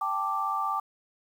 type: chord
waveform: sine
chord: G suspended second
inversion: none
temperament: equal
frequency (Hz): 784 / 880 / 1174.7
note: G5 / A5 / D6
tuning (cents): 0 / 0 / 0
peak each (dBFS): -33 / -33 / -28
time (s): 0.01-0.8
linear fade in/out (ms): 5
effects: 9-bit